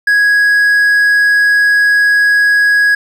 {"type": "tone", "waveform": "triangle", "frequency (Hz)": 1661.2, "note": "G#6", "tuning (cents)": 0, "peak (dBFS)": -5, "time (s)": [0.07, 2.95], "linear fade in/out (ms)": 5, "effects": []}